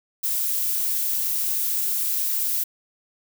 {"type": "noise", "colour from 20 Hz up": "violet", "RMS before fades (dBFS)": -24, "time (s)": [0.23, 2.64], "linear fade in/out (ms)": 10, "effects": []}